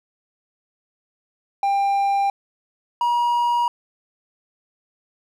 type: tone pair in turn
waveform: triangle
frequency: 795 / 956.3 Hz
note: G5 / A#5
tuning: +24 / +44 cents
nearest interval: minor third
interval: 320 cents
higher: second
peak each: -15 dBFS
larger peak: neither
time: 1.63-2.3 / 3.01-3.68 s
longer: neither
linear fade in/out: 2 ms
effects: none